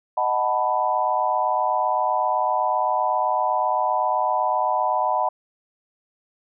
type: chord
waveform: sine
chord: B dominant seventh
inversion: first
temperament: equal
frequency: 622.3 / 740 / 880 / 987.8 Hz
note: D#5 / F#5 / A5 / B5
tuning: 0 / 0 / 0 / 0 cents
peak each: -26 / -24 / -25 / -23 dBFS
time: 0.17-5.29 s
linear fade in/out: 5 ms
effects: none